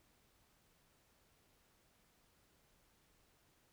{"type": "silence", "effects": ["pink hiss -73 dBFS RMS until 3.72 s"]}